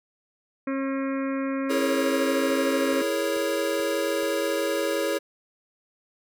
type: harmonic tone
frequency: 270.6 Hz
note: C#4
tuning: 42 cents flat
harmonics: 1 / 2 / 4 / 5 / 6 / 7 / 8 / 9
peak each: -26 / -32 / -38 / -40 / -42 / -43 / -44 / -45 dBFS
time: 0.67-3.02 s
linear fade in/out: 5 ms
type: chord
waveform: square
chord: A# half-diminished seventh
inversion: second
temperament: equal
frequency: 329.6 / 415.3 / 466.2 / 554.4 Hz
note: E4 / G#4 / A#4 / C#5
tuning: 0 / 0 / 0 / 0 cents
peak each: -31 / -30 / -33 / -28 dBFS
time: 1.69-5.19 s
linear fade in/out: 20 ms
type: click train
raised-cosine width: 1 ms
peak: -32 dBFS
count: 5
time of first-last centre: 2.5-4.232 s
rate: 2.31 Hz
effects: none